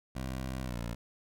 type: tone with pitch glide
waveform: 15% pulse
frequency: 64.9 to 58.15 Hz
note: C2 to A#1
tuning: -13 to -4 cents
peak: -29 dBFS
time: 0.15-0.95 s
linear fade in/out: 10 ms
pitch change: -191 cents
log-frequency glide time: 0.63-0.79 s
effects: none